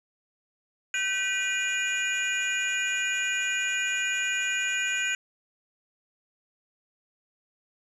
sine tone cluster, 1531 / 1951 / 2446 / 2862 / 6850 Hz, G6 / B6 / D#7 / F7 / A8, -41 / -22 / -30 / +42 / -47 cents, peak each -29 / -34 / -28 / -33 / -33 dBFS, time 0.94-5.15 s, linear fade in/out 2 ms, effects tanh soft clip ceiling -19 dBFS

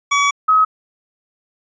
25% pulse / sine tone pair in turn, 1135 / 1274 Hz, C#6 / D#6, +41 / +41 cents, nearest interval major second, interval 200 cents, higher second, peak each -9 dBFS, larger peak neither, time 0.11-0.31 / 0.48-0.65 s, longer first, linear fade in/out 10 ms, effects resampled to 16000 Hz

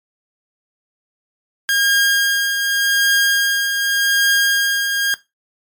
sawtooth tone with tremolo, 1619 Hz, G#6, 45 cents flat, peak -8 dBFS, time 1.69-5.14 s, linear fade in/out 0 ms, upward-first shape triangle, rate 0.86 Hz, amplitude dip 50%, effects noise-tail reverb RT60 0.2 s tail -17 dB re dry + MP3 96 kbps

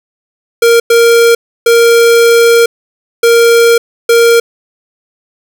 square tone bursts at uneven times, 466.2 Hz, A#4, in tune, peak -4 dBFS, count 5, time 0.62-0.8 / 0.9-1.35 / 1.66-2.66 / 3.23-3.78 / 4.09-4.4 s, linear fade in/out 5 ms, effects none

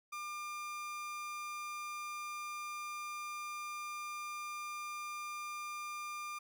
30% pulse tone, 1200 Hz, D6, 37 cents sharp, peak -38 dBFS, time 0.12-6.39 s, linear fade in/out 10 ms, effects none

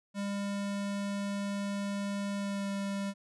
square tone with pitch glide, 200.6 to 198.41 Hz, G3 to G3, +40 to +21 cents, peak -33 dBFS, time 0.14-3.14 s, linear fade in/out 50 ms, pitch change -19 cents, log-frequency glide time 2.37-2.69 s, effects resampled to 24000 Hz

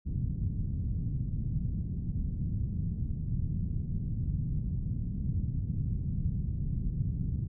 white low-pass noise, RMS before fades -32 dBFS, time 0.05-7.48 s, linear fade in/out 20 ms, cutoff 160 Hz, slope 24 dB/octave, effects none

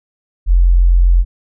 sine tone, 43.9 Hz, F1, 10 cents sharp, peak -6 dBFS, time 0.46-1.25 s, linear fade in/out 50 ms, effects none

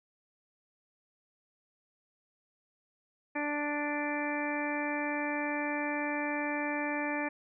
harmonic tone, 293.7 Hz, D4, in tune, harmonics 1 / 2 / 3 / 4 / 5 / 6 / 7 / 8, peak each -35 / -38 / -38 / -45 / -47 / -38 / -44 / -39 dBFS, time 3.35-7.29 s, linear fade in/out 10 ms, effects none

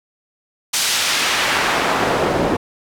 pink noise with band-pass filter sweep, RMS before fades -18 dBFS, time 0.73-2.57 s, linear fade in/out 10 ms, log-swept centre 6100 to 360 Hz, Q 0.71, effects none

